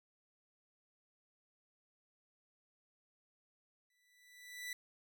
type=tone with exponential growth; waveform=sawtooth; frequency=1975.5 Hz; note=B6; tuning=in tune; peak=-36 dBFS; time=3.9-4.73 s; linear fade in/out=2 ms; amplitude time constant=180 ms; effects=none